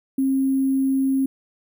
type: tone with sample-and-hold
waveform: sine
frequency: 268.3 Hz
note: C4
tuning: 44 cents sharp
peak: -17 dBFS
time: 0.18-1.26 s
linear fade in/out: 5 ms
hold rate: 11025 Hz
effects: none